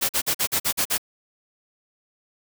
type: noise bursts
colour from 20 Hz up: white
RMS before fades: -22 dBFS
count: 8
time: 0.01-0.981 s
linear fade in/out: 20 ms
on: 82 ms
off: 45 ms
effects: none